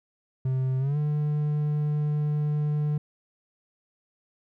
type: tone with pitch glide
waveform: triangle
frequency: 130.6 to 149.16 Hz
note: C3 to D3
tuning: -3 to +27 cents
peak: -21 dBFS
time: 0.45-2.98 s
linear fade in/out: 5 ms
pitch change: +230 cents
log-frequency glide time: 0.79-0.97 s
effects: none